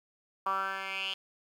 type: tone with band-pass filter sweep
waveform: 10% pulse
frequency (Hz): 192.8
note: G3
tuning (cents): -28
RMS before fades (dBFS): -34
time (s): 0.46-1.14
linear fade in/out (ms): 5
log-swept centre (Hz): 1100 to 3200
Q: 5.6
effects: 10-bit